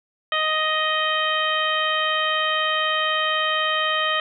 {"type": "harmonic tone", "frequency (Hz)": 624, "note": "D#5", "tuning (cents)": 5, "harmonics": [1, 2, 3, 4, 5, 6], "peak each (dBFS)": [-28, -24, -25, -31, -25, -33], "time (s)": [0.32, 4.2], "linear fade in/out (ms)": 2, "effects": []}